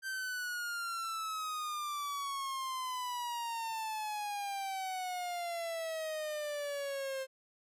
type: exponential sweep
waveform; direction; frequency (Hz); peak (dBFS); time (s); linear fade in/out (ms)
45% pulse; down; 1568 to 526; -36; 0.02-7.27; 50
effects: resampled to 32000 Hz